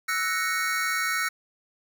square chord, F# dominant seventh, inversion third, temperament equal, 1318.5 / 1480 / 1864.7 / 2217 Hz, E6 / F#6 / A#6 / C#7, 0 / 0 / 0 / 0 cents, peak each -31 dBFS, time 0.08-1.29 s, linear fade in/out 10 ms, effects none

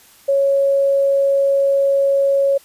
sine tone, 553 Hz, C#5, 4 cents flat, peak -12 dBFS, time 0.28-2.58 s, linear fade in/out 10 ms, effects white hiss -48 dBFS RMS until 2.64 s + resampled to 32000 Hz

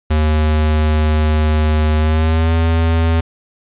square tone with pitch glide, 77.1 to 82.16 Hz, D#2 to E2, -15 to -5 cents, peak -12 dBFS, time 0.1-3.21 s, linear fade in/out 10 ms, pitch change +110 cents, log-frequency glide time 1.97-2.55 s, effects resampled to 8000 Hz + 7-bit

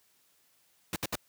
pink noise bursts, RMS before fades -32 dBFS, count 3, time 0.93-1.155 s, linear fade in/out 2 ms, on 31 ms, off 66 ms, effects white hiss -68 dBFS RMS until 1.28 s + high-pass 80 Hz 12 dB/octave

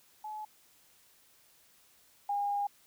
sine tone pair in turn, 855 / 811.7 Hz, A5 / G#5, -50 / -40 cents, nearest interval minor second, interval 90 cents, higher first, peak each -38 / -29 dBFS, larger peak second, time 0.24-0.45 / 2.29-2.67 s, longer second, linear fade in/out 5 ms, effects white hiss -64 dBFS RMS until 2.86 s

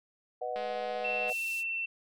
sine chord, B major, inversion none, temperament just, 493.9 / 617.4 / 740.8 Hz, B4 / D#5 / F#5, 0 / -14 / +2 cents, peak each -37 / -38 / -36 dBFS, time 0.41-1.33 s, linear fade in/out 10 ms
click train, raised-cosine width 0.3 ms, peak -28 dBFS, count 157, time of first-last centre 0.56-1.299 s, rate 211 Hz
sine tone, 2692 Hz, E7, 36 cents sharp, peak -31 dBFS, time 1.04-1.86 s, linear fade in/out 10 ms
white band-pass noise, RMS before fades -47 dBFS, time 1.27-1.64 s, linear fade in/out 50 ms, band 3400 to 13000 Hz, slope 24 dB/octave
effects none

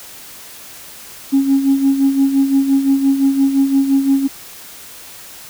sine tone with tremolo, 273.2 Hz, C#4, 25 cents flat, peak -7 dBFS, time 1.32-4.28 s, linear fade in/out 20 ms, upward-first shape sine, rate 5.8 Hz, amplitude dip 65%, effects tanh soft clip ceiling -5 dBFS + white hiss -36 dBFS RMS until 5.49 s

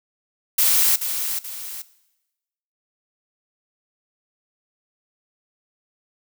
blue noise with echo, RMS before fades -17 dBFS, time 0.58-0.96 s, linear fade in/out 5 ms, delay 430 ms, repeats 2, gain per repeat -8 dB, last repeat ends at 1.82 s, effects noise-tail reverb RT60 1.0 s tail -18 dB re dry

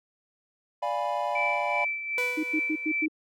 triangle chord, D diminished seventh, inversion none, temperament equal with one note detuned, 587.3 / 698.5 / 827.7 / 987.8 Hz, D5 / F5 / Ab5 / Cb6, 0 / 0 / -6 / 0 cents, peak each -30 dBFS, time 0.82-1.85 s, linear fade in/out 10 ms
sine tone with tremolo, 2326 Hz, D7, 17 cents flat, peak -25 dBFS, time 1.35-3.06 s, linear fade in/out 5 ms, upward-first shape sine, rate 2.6 Hz, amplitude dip 60%
sawtooth tone with exponential decay, 493.9 Hz, B4, in tune, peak -25 dBFS, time 2.18-3.06 s, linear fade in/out 1 ms, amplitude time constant 190 ms
sine tone bursts, 311.1 Hz, D#4, in tune, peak -25 dBFS, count 5, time 2.37-3.083 s, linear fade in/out 10 ms, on 65 ms, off 97 ms
effects none

